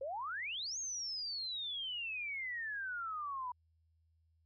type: exponential two-way sweep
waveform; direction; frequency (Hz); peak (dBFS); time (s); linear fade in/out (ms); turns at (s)
sine; up then down; 512 to 6610 to 968; -38; 0.01-3.52; 5; 0.78
effects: added 81 Hz sine -70 dBFS peak until 4.45 s